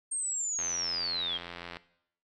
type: linear sweep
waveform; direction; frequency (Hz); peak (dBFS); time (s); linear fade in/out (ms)
sine; down; 8620 to 3136; -30; 0.11-1.38; 10
type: click train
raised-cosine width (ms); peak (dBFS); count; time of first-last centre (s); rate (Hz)
0.3; -24; 103; 0.59-1.769; 86.5
effects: noise-tail reverb RT60 0.7 s tail -17 dB re dry